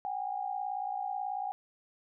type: tone pair together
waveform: sine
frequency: 752 / 810.3 Hz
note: F#5 / G#5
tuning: +28 / -43 cents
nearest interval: minor second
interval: 129 cents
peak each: -36 / -35 dBFS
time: 0.05-1.52 s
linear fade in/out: 0 ms
effects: none